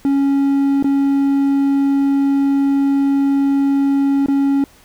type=tone with dropouts; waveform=triangle; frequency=277.2 Hz; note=C#4; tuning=in tune; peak=-10 dBFS; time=0.05-4.64 s; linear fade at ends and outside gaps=1 ms; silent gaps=0.826-0.844 / 4.261-4.284 s; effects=pink hiss -48 dBFS RMS until 4.84 s